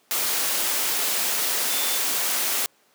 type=tone in noise; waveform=sine; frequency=3526 Hz; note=A7; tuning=3 cents sharp; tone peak=-32 dBFS; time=1.7-1.98 s; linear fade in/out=0 ms; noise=white; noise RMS=-24 dBFS; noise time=0.11-2.66 s; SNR=-11 dB; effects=pink hiss -61 dBFS RMS until 2.94 s + high-pass 300 Hz 12 dB/octave